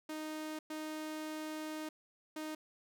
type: tone bursts at uneven times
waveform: sawtooth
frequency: 310 Hz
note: D#4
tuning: 6 cents flat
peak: -36 dBFS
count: 3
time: 0.09-0.59 / 0.7-1.89 / 2.36-2.55 s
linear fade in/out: 5 ms
effects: none